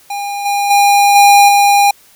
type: tone with level steps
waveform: square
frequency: 809 Hz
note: G#5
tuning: 46 cents flat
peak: -19 / -13 / -7 / -4 / -7 dBFS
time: 0.1-1.91 s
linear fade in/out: 5 ms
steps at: 0.45 / 0.7 / 1.15 / 1.48 s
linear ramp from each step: 10 ms
effects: white hiss -46 dBFS RMS until 2.15 s